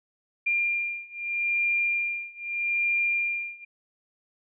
sine beating tone pair, 2395 / 2395.8 Hz, D7 / D7, +33 / +34 cents, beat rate 0.8 Hz, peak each -28 / -27 dBFS, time 0.46-3.65 s, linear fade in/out 10 ms, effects none

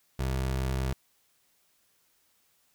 25% pulse tone, 65.41 Hz, C2, in tune, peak -24 dBFS, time 0.19-0.93 s, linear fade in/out 5 ms, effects white hiss -69 dBFS RMS until 2.74 s

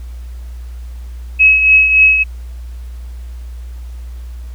sine tone with tremolo, 2565 Hz, E7, 48 cents flat, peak -3 dBFS, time 1.39-2.24 s, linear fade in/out 20 ms, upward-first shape triangle, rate 3.5 Hz, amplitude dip 60%, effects added 60 Hz sine -25 dBFS peak until 4.54 s + pink hiss -48 dBFS RMS until 4.54 s

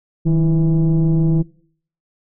sine tone with frequency modulation, 158.8 Hz, D#3, 36 cents sharp, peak -10 dBFS, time 0.25-1.43 s, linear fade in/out 20 ms, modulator 172 Hz, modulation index 0.71, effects noise-tail reverb RT60 0.6 s tail -23 dB re dry + tanh soft clip ceiling -10 dBFS

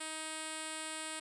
5% pulse tone with low-pass filter, 315 Hz, D#4, 21 cents sharp, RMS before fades -42 dBFS, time 0-1.2 s, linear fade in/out 10 ms, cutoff 8500 Hz, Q 4.6, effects none

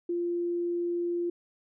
sine tone, 346.7 Hz, F4, 13 cents flat, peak -27 dBFS, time 0.09-1.3 s, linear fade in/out 5 ms, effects none

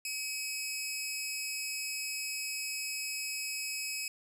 15% pulse tone pair together, 2307 / 2560 Hz, D7 / D#7, -31 / +49 cents, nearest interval major second, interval 180 cents, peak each -39 / -28 dBFS, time 0.05-4.08 s, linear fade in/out 2 ms, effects none

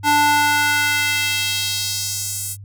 square tone with high-pass filter sweep, 293.7 Hz, D4, in tune, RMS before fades -19 dBFS, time 0.03-2.57 s, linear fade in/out 50 ms, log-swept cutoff 680 to 9300 Hz, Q 1.6, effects added 100 Hz sine -34 dBFS peak until 2.64 s

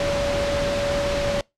sine tone in noise, 570 Hz, C#5, 48 cents sharp, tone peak -22 dBFS, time 0-1.41 s, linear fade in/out 2 ms, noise pink, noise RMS -26 dBFS, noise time 0-1.41 s, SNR +1 dB, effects noise-tail reverb RT60 0.2 s tail -24 dB re dry + low-pass 5000 Hz 12 dB/octave

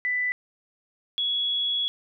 sine tone pair in turn, 1989 / 3361 Hz, B6 / G#7, +12 / +20 cents, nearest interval major sixth, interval 908 cents, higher second, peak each -23 dBFS, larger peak neither, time 0.05-0.32 / 1.18-1.88 s, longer second, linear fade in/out 0 ms, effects none

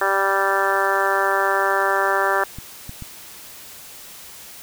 harmonic tone, 195.4 Hz, G3, 5 cents flat, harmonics 2 / 3 / 4 / 5 / 6 / 7 / 8 / 9, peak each -25 / -25 / -25 / -25 / -25 / -25 / -25 / -25 dBFS, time 0.01-2.44 s, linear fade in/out 5 ms
clicks, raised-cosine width 5 ms, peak -21 dBFS, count 3, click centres 2.586 / 2.894 / 3.023 s
effects white hiss -40 dBFS RMS until 4.62 s

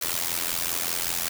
white noise with amplitude modulation, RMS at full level -24 dBFS, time 0.01-1.29 s, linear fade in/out 10 ms, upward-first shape sine, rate 85.2 Hz, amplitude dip 90%, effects none

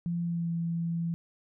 sine tone with pitch glide, 171.4 to 167.97 Hz, F3 to E3, -32 to +33 cents, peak -28 dBFS, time 0.06-1.14 s, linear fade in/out 0 ms, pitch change -35 cents, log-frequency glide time 0.22-0.51 s, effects none

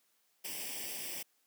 white noise with comb filter, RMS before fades -41 dBFS, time 0.44-1.23 s, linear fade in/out 10 ms, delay 0.37 ms, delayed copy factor +0.8, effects white hiss -74 dBFS RMS until 1.46 s + high-pass 200 Hz 12 dB/octave

